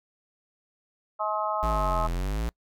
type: harmonic tone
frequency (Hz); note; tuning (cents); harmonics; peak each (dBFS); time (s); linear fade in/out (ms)
212.4; G#3; +39; 3 / 4 / 5 / 6; -31 / -31 / -31 / -31; 1.19-2.08; 20
type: exponential two-way sweep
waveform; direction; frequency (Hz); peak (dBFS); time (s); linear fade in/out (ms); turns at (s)
square; down then up; 59 to 39.96 to 59; -27; 1.63-2.49; 0; 2.05
effects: noise-tail reverb RT60 0.1 s tail -26 dB re dry